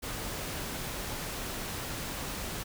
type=noise; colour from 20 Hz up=pink; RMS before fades=-37 dBFS; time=0.02-2.64 s; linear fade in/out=20 ms; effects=none